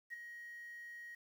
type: tone with ADSR envelope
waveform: sine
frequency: 1888 Hz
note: A#6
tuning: 22 cents sharp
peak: -39 dBFS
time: 0.1-1.15 s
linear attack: 35 ms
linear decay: 8 ms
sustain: -8 dB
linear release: 6 ms
effects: tanh soft clip ceiling -36 dBFS + 11-bit

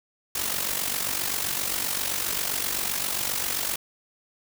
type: noise with amplitude modulation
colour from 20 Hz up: white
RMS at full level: -25 dBFS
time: 0.35-3.76 s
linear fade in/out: 5 ms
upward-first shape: sine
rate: 47.6 Hz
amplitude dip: 65%
effects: none

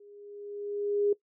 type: tone with level ramp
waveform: sine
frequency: 409.2 Hz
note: G#4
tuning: 26 cents flat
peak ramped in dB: -51 to -21 dBFS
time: 0-1.13 s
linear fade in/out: 5 ms
effects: noise-tail reverb RT60 0.1 s tail -19 dB re dry

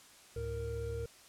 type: tone cluster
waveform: triangle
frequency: 70.7 / 107.7 / 465.1 Hz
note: C#2 / A2 / A#4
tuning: +35 / -37 / -4 cents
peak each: -39 / -39 / -37 dBFS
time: 0.36-1.06 s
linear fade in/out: 5 ms
effects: white hiss -58 dBFS RMS until 1.28 s + low-pass 10000 Hz 12 dB/octave

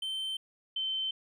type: tone pair in turn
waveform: triangle / sine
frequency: 3100 / 3087 Hz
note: G7 / G7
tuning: -20 / -27 cents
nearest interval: unison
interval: 7 cents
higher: first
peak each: -31 / -30 dBFS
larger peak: second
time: 0.02-0.37 / 0.76-1.11 s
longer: neither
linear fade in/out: 5 ms
effects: none

